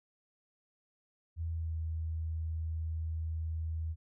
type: tone with pitch glide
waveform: sine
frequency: 82.41 to 80.48 Hz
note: E2 to E2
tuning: 0 to -41 cents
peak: -33 dBFS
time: 1.36-3.96 s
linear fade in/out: 50 ms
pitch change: -41 cents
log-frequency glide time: 1.49-1.75 s
effects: none